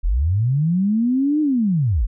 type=linear two-way sweep; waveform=sine; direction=up then down; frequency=34.65 to 310 to 35.96 Hz; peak=-15 dBFS; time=0.03-2.07 s; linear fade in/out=20 ms; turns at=1.41 s; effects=none